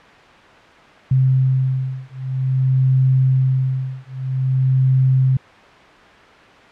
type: beating tone pair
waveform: sine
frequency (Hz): 130.81 / 131.32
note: C3 / C3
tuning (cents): 0 / +7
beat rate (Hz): 0.51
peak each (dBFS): -17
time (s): 1.11-5.37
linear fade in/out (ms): 5
effects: white hiss -43 dBFS RMS until 6.71 s + low-pass 2000 Hz 12 dB/octave